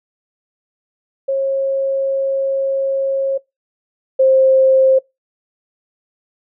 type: tone pair in turn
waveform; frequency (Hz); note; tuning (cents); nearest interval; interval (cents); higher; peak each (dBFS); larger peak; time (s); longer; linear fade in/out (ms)
sine; 542 / 528.4; C#5 / C5; -39 / +17; unison; 44; first; -14 / -8; second; 1.28-3.38 / 4.19-4.99; first; 10
effects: noise-tail reverb RT60 0.2 s tail -24 dB re dry